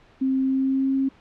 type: tone with pitch glide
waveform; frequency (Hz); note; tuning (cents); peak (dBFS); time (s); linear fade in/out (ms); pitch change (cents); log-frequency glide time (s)
sine; 264.6 to 268.9; C4 to C4; +20 to +47; -19; 0.21-1.09; 10; +27; 0.41-0.95
effects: pink hiss -54 dBFS RMS until 1.2 s + low-pass 3000 Hz 12 dB/octave